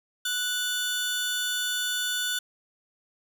sawtooth tone pair together, 1480 / 3520 Hz, F#6 / A7, 0 / 0 cents, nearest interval octave + minor third, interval 1500 cents, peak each -26 dBFS, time 0.25-2.39 s, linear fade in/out 5 ms, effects none

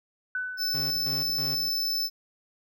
sine tone with exponential decay, 1500 Hz, F#6, 23 cents sharp, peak -26 dBFS, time 0.35-1.27 s, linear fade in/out 2 ms, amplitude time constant 200 ms
square tone, 5274 Hz, E8, in tune, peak -26 dBFS, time 0.57-2.1 s, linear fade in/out 50 ms
sawtooth tone with tremolo, 134 Hz, C3, 42 cents sharp, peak -31 dBFS, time 0.74-1.69 s, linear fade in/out 5 ms, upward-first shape square, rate 3.1 Hz, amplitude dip 70%
click train, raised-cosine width 3 ms, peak -32 dBFS, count 5, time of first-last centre 0.8-1.461 s, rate 6.05 Hz
effects none

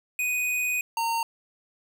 square tone pair in turn, 2489 / 918.4 Hz, D#7 / A#5, 0 / -26 cents, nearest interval octave + perfect fourth, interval 1726 cents, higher first, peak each -25 dBFS, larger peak neither, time 0.19-0.81 / 0.97-1.23 s, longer first, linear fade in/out 2 ms, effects none

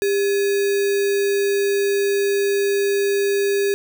sine tone with sample-and-hold, 400 Hz, G4, 35 cents sharp, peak -16 dBFS, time 0.02-3.74 s, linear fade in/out 0 ms, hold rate 2100 Hz, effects none

